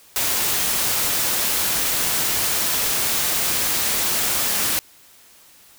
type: noise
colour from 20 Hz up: white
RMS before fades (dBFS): -21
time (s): 0.16-4.79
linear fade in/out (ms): 0
effects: white hiss -50 dBFS RMS until 5.78 s